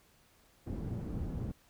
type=low-pass noise; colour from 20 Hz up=white; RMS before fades=-38 dBFS; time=0.66-1.52 s; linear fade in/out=10 ms; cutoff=170 Hz; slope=12 dB/octave; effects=pink hiss -66 dBFS RMS until 1.69 s